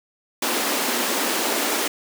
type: high-pass noise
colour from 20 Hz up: pink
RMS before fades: -23 dBFS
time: 0.42-1.88 s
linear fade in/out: 5 ms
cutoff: 230 Hz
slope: 48 dB/octave
effects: none